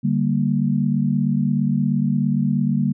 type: chord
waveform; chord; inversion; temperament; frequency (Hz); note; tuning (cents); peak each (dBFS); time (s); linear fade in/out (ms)
sine; G minor; second; equal; 146.83 / 196 / 233.1; D3 / G3 / Bb3; 0 / 0 / 0; -21; 0.03-2.93; 20
effects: none